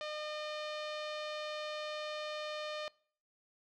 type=tone with low-pass filter; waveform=sawtooth; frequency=607 Hz; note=D#5; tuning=43 cents flat; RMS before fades=-41 dBFS; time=0.01-2.88 s; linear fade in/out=0 ms; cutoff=4000 Hz; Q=1.9; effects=noise-tail reverb RT60 0.5 s tail -23 dB re dry